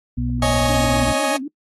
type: harmonic tone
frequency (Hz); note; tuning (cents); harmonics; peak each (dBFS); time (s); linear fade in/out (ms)
61; B1; -21; 1 / 2 / 4; -24 / -24 / -24; 0.17-1.13; 10
type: chord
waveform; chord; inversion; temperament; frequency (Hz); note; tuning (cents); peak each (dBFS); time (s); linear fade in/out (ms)
sawtooth; C# suspended second; none; just; 554.4 / 623.7 / 831.5; C#5 / D#5 / G#5; 0 / +4 / +2; -19; 0.42-1.37; 5
type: tone with vibrato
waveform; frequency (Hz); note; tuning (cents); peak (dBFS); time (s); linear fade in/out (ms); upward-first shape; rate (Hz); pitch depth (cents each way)
sine; 277.4; C#4; +1; -25; 0.69-1.48; 5; triangle; 8; 160
effects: noise-tail reverb RT60 0.1 s tail -22 dB re dry + AAC 32 kbps